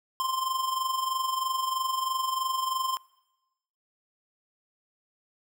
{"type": "tone with amplitude modulation", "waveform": "square", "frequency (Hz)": 1046.5, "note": "C6", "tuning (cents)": 0, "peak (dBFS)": -25, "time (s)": [0.2, 2.97], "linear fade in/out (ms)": 0, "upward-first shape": "sine", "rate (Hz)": 23.1, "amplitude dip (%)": 60, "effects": ["noise-tail reverb RT60 1.0 s tail -23 dB re dry"]}